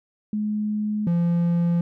sine / triangle tone pair in turn, 211.3 / 171.49 Hz, G#3 / F3, +30 / -31 cents, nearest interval major third, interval 361 cents, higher first, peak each -22 / -16 dBFS, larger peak second, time 0.33-1.07 / 1.07-1.81 s, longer neither, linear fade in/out 2 ms, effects none

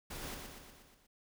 pink noise with echo, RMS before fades -44 dBFS, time 0.1-0.35 s, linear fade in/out 10 ms, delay 120 ms, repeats 6, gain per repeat -4 dB, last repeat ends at 1.07 s, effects none

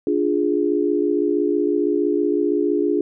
sine chord, D diminished, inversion none, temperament equal, 293.7 / 349.2 / 415.3 Hz, D4 / F4 / Ab4, 0 / 0 / 0 cents, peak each -21 dBFS, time 0.07-3.01 s, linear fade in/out 2 ms, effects none

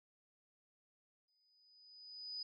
sine tone with exponential growth, 4978 Hz, D#8, in tune, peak -40 dBFS, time 1.28-2.43 s, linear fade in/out 5 ms, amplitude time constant 250 ms, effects none

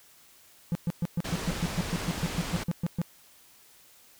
triangle tone bursts, 170.3 Hz, F3, 43 cents flat, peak -22 dBFS, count 16, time 0.72-3.016 s, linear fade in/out 0 ms, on 31 ms, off 120 ms
pink low-pass noise, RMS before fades -35 dBFS, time 1.24-2.64 s, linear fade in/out 10 ms, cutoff 8200 Hz, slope 12 dB/octave
effects white hiss -57 dBFS RMS until 4.19 s

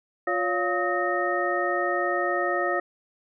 sine tone cluster, 353.6 / 562 / 702 / 1270 / 1848 Hz, F4 / C#5 / F5 / D#6 / A#6, +22 / +24 / +9 / +35 / -16 cents, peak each -29 dBFS, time 0.27-2.8 s, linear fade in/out 5 ms, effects none

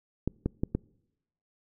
clicks, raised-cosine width 3 ms, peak -14 dBFS, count 4, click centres 0.276 / 0.46 / 0.635 / 0.75 s, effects noise-tail reverb RT60 0.9 s tail -26 dB re dry

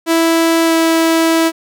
sawtooth tone with pitch glide, 329.6 to 327.1 Hz, E4 to E4, 0 to -13 cents, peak -6 dBFS, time 0.06-1.52 s, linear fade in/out 50 ms, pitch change -13 cents, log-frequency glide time 0.65-0.73 s, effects none

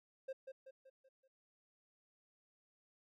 triangle tone with echo, 530 Hz, C5, 22 cents sharp, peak -39 dBFS, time 0.28-0.33 s, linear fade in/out 10 ms, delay 190 ms, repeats 5, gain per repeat -6 dB, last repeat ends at 1.28 s, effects none

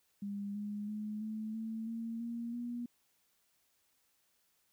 sine tone with pitch steps, 201.7 / 206.8 / 212 / 217.3 / 222.8 / 228.4 / 234.1 / 240 Hz, G3 / G#3 / G#3 / A3 / A3 / A#3 / A#3 / B3, +50 / -7 / +36 / -21 / +22 / -35 / +8 / -49 cents, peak -37 dBFS, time 0.22-2.86 s, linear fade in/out 5 ms, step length 330 ms, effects white hiss -75 dBFS RMS until 4.72 s

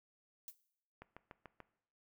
violet noise with exponential decay, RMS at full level -43 dBFS, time 0.48-0.55 s, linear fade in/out 0 ms, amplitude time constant 15 ms
click train, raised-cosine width 0.5 ms, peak -35 dBFS, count 5, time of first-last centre 1.02-1.603 s, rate 6.86 Hz
effects noise-tail reverb RT60 0.7 s tail -18 dB re dry

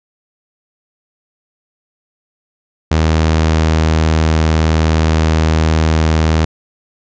sawtooth tone, 79.4 Hz, D#2, 36 cents sharp, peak -6 dBFS, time 2.91-6.45 s, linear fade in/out 5 ms, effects resampled to 16000 Hz

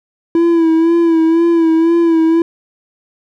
triangle tone with vibrato, 331 Hz, E4, 7 cents sharp, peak -6 dBFS, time 0.35-2.42 s, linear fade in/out 2 ms, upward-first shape sine, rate 2 Hz, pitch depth 45 cents each way, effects none

